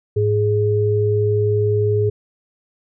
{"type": "tone pair together", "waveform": "sine", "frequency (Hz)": [105.78, 417.3], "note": ["G#2", "G#4"], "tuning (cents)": [32, 8], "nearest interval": "2 octaves", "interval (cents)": 2376, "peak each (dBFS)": -17, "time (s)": [0.16, 2.1], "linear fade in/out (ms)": 10, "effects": []}